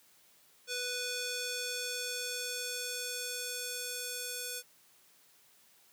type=tone with band-pass filter sweep; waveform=square; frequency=493.9 Hz; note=B4; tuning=in tune; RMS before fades=-38 dBFS; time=0.67-4.63 s; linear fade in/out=50 ms; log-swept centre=5200 to 9600 Hz; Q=0.82; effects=white hiss -64 dBFS RMS until 5.92 s + high-pass 100 Hz 12 dB/octave